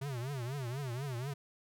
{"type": "tone with vibrato", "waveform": "square", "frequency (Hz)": 130, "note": "C3", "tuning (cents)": -11, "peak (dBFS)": -37, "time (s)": [0.01, 1.34], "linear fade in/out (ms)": 10, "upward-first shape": "triangle", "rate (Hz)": 4.1, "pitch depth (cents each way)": 220, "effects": []}